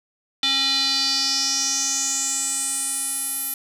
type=tone with band-pass filter sweep; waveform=square; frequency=271.5 Hz; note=C#4; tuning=36 cents flat; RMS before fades=-23 dBFS; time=0.43-3.54 s; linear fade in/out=2 ms; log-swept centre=3600 to 12000 Hz; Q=5.5; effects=none